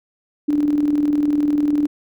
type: tone with tremolo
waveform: sine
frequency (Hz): 294.4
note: D4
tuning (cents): +4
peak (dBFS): -13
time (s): 0.48-1.87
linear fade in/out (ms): 10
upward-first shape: square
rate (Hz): 20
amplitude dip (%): 45
effects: none